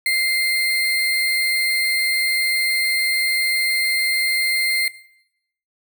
sine tone with sample-and-hold, 2093 Hz, C7, in tune, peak -16 dBFS, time 0.06-4.88 s, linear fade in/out 2 ms, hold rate 6300 Hz, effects noise-tail reverb RT60 0.8 s tail -19 dB re dry

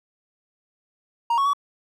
triangle tone with pitch steps, 936 / 1107 / 1134 Hz, A#5 / C#6 / C#6, +7 / -3 / +39 cents, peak -16 dBFS, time 1.3-1.534 s, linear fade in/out 5 ms, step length 78 ms, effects none

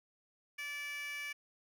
15% pulse tone with high-pass filter, 580 Hz, D5, 22 cents flat, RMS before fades -42 dBFS, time 0.58-1.33 s, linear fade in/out 10 ms, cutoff 2200 Hz, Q 3.8, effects none

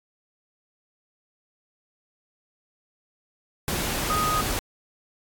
sine tone in noise, 1246 Hz, D#6, 2 cents sharp, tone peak -23 dBFS, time 4.1-4.41 s, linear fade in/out 0 ms, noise pink, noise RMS -27 dBFS, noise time 3.68-4.59 s, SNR +1 dB, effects AAC 64 kbps

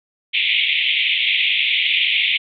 pink band-pass noise, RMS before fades -18 dBFS, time 0.33-2.38 s, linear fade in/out 20 ms, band 2100 to 3600 Hz, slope 96 dB/octave, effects none

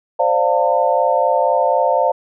sine chord, D minor seventh, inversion third, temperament equal with one note detuned, 523.3 / 587.3 / 698.5 / 900.6 Hz, C5 / D5 / F5 / A5, 0 / 0 / 0 / +40 cents, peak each -18 dBFS, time 0.19-2.12 s, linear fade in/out 10 ms, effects none

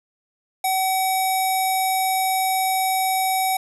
square tone with low-pass filter, 758 Hz, F#5, 42 cents sharp, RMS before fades -21 dBFS, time 0.64-3.57 s, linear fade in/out 5 ms, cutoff 11000 Hz, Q 4.9, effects 9-bit

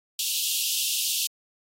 pink high-pass noise, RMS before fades -27 dBFS, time 0.19-1.27 s, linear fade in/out 2 ms, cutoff 2700 Hz, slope 96 dB/octave, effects AAC 48 kbps

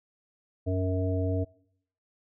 harmonic tone with a mistuned harmonic, 92.5 Hz, F#2, in tune, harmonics 1 / 3 / 5 / 7, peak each -27 / -32 / -34 / -35 dBFS, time 0.66-1.45 s, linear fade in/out 20 ms, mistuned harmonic 3, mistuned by +22 cents, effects noise-tail reverb RT60 0.7 s tail -23 dB re dry

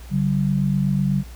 sine tone pair together, 143.4 / 191.42 Hz, D3 / G3, -41 / -41 cents, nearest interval perfect fourth, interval 500 cents, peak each -20 dBFS, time 0.1-1.24 s, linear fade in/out 50 ms, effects added 60 Hz sine -36 dBFS peak until 1.35 s + pink hiss -47 dBFS RMS until 1.35 s

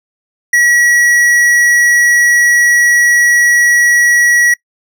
sine tone with hard clipping, 1924 Hz, B6, 46 cents flat, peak -8 dBFS, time 0.53-4.54 s, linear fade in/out 5 ms, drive 11 dB, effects noise-tail reverb RT60 0.1 s tail -24 dB re dry

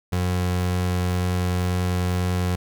30% pulse tone, 90.2 Hz, F#2, 44 cents flat, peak -18 dBFS, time 0.12-2.56 s, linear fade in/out 10 ms, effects none

